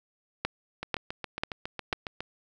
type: two click trains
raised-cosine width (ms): 0.3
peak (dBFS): -18 / -11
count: 11 / 4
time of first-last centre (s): 0.83-2.206 / 0.45-1.928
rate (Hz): 7.27 / 2.03
effects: none

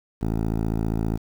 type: tone with low-pass filter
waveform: 10% pulse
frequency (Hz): 55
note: A1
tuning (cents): 0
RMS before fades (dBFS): -24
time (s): 0.21-1.18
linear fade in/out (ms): 20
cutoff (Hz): 680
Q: 0.53
effects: 7-bit

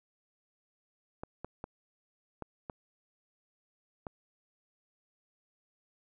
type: clicks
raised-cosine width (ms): 1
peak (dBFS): -25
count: 6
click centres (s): 1.235 / 1.446 / 1.641 / 2.423 / 2.698 / 4.068
effects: none

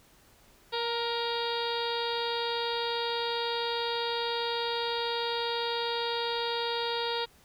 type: harmonic tone with a mistuned harmonic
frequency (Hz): 470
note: A#4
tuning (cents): +14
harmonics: 1 / 2 / 3 / 4 / 5 / 6 / 7 / 8 / 9 / 10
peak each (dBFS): -33 / -34 / -40 / -43 / -45 / -43 / -40 / -37 / -43 / -42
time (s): 0.72-7.26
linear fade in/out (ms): 20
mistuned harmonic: 2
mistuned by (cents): -23
effects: pink hiss -60 dBFS RMS until 7.44 s

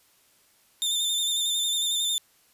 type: tone with vibrato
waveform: sawtooth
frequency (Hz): 3586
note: A7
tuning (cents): +32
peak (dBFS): -21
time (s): 0.82-2.18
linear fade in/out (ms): 0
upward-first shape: square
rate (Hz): 11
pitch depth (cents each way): 26
effects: white hiss -62 dBFS RMS until 2.53 s + resampled to 32000 Hz

